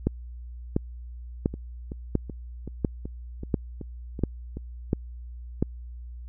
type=two click trains; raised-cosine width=3 ms; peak=-22 / -9 dBFS; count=9 / 9; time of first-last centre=1.54-4.57 / 0.07-5.626 s; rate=2.64 / 1.44 Hz; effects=added 60 Hz sine -37 dBFS peak until 6.28 s